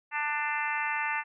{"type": "harmonic tone", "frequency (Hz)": 296.5, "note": "D4", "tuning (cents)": 17, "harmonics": [3, 4, 5, 6, 7, 8, 9], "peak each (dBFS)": [-33, -38, -37, -34, -35, -41, -37], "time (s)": [0.11, 1.24], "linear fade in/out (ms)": 50, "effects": []}